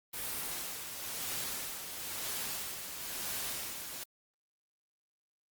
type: noise with tremolo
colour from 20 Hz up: white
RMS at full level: -37 dBFS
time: 0.13-4.04 s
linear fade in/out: 10 ms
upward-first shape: sine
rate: 1 Hz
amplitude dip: 50%
effects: Opus 32 kbps